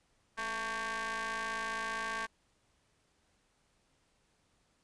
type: ring-modulated tone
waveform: sawtooth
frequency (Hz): 229.6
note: A#3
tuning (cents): -26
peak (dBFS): -28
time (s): 0.37-2.27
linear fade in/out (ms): 20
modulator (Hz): 1350
effects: pink hiss -73 dBFS RMS until 4.83 s + resampled to 22050 Hz